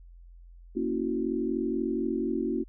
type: chord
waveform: sine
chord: F# dominant seventh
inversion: first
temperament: equal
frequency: 233.1 / 277.2 / 329.6 / 370 Hz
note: A#3 / C#4 / E4 / F#4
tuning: 0 / 0 / 0 / 0 cents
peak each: -32 dBFS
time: 0.75-2.64 s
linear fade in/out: 20 ms
effects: added 43 Hz sine -47 dBFS peak until 2.68 s